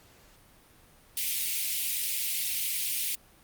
white high-pass noise, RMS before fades -30 dBFS, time 1.17-3.15 s, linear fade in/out 2 ms, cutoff 2100 Hz, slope 48 dB/octave, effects pink hiss -58 dBFS RMS until 3.43 s + Opus 48 kbps

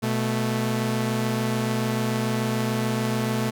sawtooth tone pair together, 123.19 / 219.5 Hz, B2 / A3, -4 / -4 cents, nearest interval minor seventh, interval 1000 cents, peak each -22 / -21 dBFS, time 0.02-3.51 s, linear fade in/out 20 ms, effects none

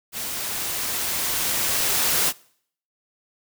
white noise with level ramp, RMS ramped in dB -30 to -20 dBFS, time 0.12-2.33 s, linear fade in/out 50 ms, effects noise-tail reverb RT60 0.6 s tail -23 dB re dry

